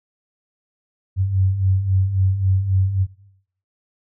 sine beating tone pair, 92.5 / 96.2 Hz, F#2 / G2, 0 / -32 cents, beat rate 3.7 Hz, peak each -23 / -16 dBFS, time 1.16-3.07 s, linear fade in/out 50 ms, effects noise-tail reverb RT60 0.7 s tail -18 dB re dry

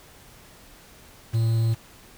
triangle tone with quantisation, 113.5 Hz, A#2, 46 cents flat, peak -17 dBFS, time 1.33-1.75 s, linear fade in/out 20 ms, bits 7, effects pink hiss -50 dBFS RMS until 2.17 s

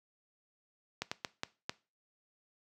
slowing click train, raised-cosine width 0.2 ms, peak -17 dBFS, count 5, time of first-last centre 1.02-1.695 s, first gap 95 ms, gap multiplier 1.4, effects noise-tail reverb RT60 0.3 s tail -19 dB re dry + high-pass 100 Hz 12 dB/octave

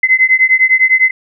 sine beating tone pair, 2044 / 2053.9 Hz, C7 / C7, -41 / -33 cents, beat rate 9.9 Hz, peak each -10 dBFS, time 0.03-1.11 s, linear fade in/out 5 ms, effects none

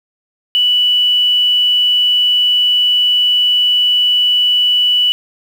sine tone with quantisation, 2960 Hz, F#7, in tune, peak -9 dBFS, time 0.55-5.12 s, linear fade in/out 0 ms, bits 6, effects none

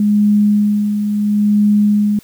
sine tone with tremolo, 207.7 Hz, G#3, in tune, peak -8 dBFS, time 0-2.19 s, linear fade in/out 2 ms, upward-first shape sine, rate 0.73 Hz, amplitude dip 50%, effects white hiss -46 dBFS RMS until 2.23 s

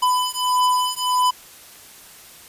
square beating tone pair, 1000 / 1001.6 Hz, B5 / B5, +21 / +24 cents, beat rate 1.6 Hz, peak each -21 dBFS, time 0.02-1.31 s, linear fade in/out 10 ms, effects white hiss -44 dBFS RMS until 2.48 s + resampled to 32000 Hz

